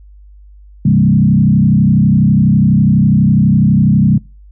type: tone with frequency modulation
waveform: sine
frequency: 171.2 Hz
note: F3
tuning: 34 cents flat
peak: -6 dBFS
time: 0.85-4.18 s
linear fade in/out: 5 ms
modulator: 32.1 Hz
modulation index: 1.7
effects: noise-tail reverb RT60 0.3 s tail -22 dB re dry + added 50 Hz sine -36 dBFS peak until 4.51 s